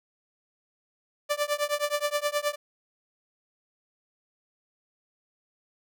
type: tone with tremolo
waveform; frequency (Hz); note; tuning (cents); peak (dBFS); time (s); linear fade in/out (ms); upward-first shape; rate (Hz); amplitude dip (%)
sawtooth; 587.3; D5; 0; -18; 1.29-2.56; 20; triangle; 9.5; 100
effects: none